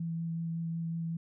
sine tone with vibrato, 165.7 Hz, E3, 9 cents sharp, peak -32 dBFS, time 0-1.17 s, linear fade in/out 5 ms, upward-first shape sine, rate 5.4 Hz, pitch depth 10 cents each way, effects none

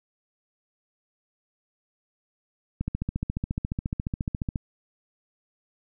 click train, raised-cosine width 5 ms, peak -15 dBFS, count 26, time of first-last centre 2.81-4.558 s, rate 14.3 Hz, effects none

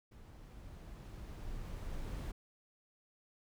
brown noise with level ramp, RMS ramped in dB -54 to -40 dBFS, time 0.11-2.32 s, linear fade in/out 10 ms, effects none

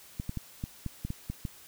clicks, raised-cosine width 5 ms, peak -21 dBFS, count 9, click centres 0.199 / 0.294 / 0.373 / 0.639 / 0.863 / 1.05 / 1.104 / 1.3 / 1.452 s, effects white hiss -53 dBFS RMS until 1.67 s

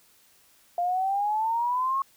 sine exponential sweep, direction up, 693 to 1100 Hz, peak -23 dBFS, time 0.78-2.02 s, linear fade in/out 2 ms, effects white hiss -60 dBFS RMS until 2.16 s

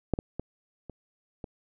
clicks, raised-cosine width 2 ms, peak -11 / -18 / -19 / -27 / -24 dBFS, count 5, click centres 0.137 / 0.189 / 0.396 / 0.897 / 1.442 s, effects none

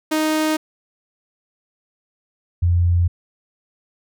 sawtooth / sine tone pair in turn, 311.1 / 87.02 Hz, D#4 / F2, 0 / -6 cents, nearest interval octave + minor seventh, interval 2206 cents, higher first, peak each -13 dBFS, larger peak neither, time 0.11-0.57 / 2.62-3.08 s, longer neither, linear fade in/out 10 ms, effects none

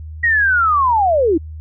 sine linear sweep, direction down, 1914 to 297 Hz, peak -11 dBFS, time 0.23-1.38 s, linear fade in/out 10 ms, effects added 78 Hz sine -28 dBFS peak until 1.6 s

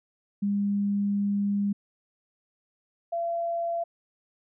sine tone pair in turn, 202 / 679.4 Hz, G#3 / F5, -48 / -48 cents, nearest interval octave + major sixth, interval 2100 cents, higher second, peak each -23 / -26 dBFS, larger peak first, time 0.42-1.73 / 3.12-3.84 s, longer first, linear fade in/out 10 ms, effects none

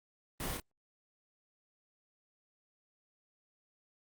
pink noise with echo, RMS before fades -39 dBFS, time 0.4-0.57 s, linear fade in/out 2 ms, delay 30 ms, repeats 1, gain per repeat -3 dB, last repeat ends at 0.6 s, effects Opus 32 kbps

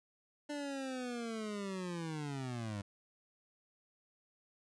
25% pulse linear sweep, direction down, 296.2 to 98 Hz, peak -35 dBFS, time 0.49-2.82 s, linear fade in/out 10 ms, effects resampled to 22050 Hz

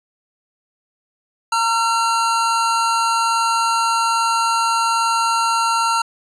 square tone pair together, 920 / 1360.6 Hz, A#5 / F6, -23 / -46 cents, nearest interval perfect fifth, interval 677 cents, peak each -19 dBFS, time 1.52-6.02 s, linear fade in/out 5 ms, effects resampled to 22050 Hz + 9-bit

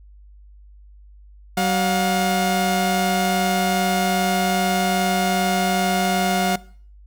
sawtooth tone pair together, 189.3 / 714.7 Hz, F#3 / F5, +40 / +40 cents, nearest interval octave + major seventh, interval 2300 cents, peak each -17 dBFS, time 1.57-6.56 s, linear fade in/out 5 ms, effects noise-tail reverb RT60 0.5 s tail -21 dB re dry + added 50 Hz sine -43 dBFS peak until 7.06 s

